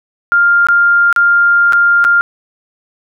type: tone with dropouts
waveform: sine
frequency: 1400 Hz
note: F6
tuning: 4 cents sharp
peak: -6 dBFS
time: 0.32-2.21 s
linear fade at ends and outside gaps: 0 ms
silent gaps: 0.669-0.686 / 1.127-1.162 / 1.724-1.732 / 2.042-2.049 s
effects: none